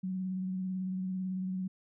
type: tone with vibrato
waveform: sine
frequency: 186.5 Hz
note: F#3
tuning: 14 cents sharp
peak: -32 dBFS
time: 0.03-1.68 s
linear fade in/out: 10 ms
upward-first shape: triangle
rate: 18 Hz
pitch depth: 32 cents each way
effects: none